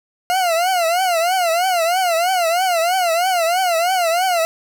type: tone with vibrato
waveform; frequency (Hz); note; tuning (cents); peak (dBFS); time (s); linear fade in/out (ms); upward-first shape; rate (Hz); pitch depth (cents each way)
40% pulse; 704; F5; +14; -14; 0.3-4.45; 0; triangle; 3.1; 160
effects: 8-bit